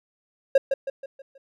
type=tone with echo; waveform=triangle; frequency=543 Hz; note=C#5; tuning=36 cents flat; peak=-10 dBFS; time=0.55-0.58 s; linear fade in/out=5 ms; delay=160 ms; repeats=5; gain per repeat=-7 dB; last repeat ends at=1.38 s; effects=none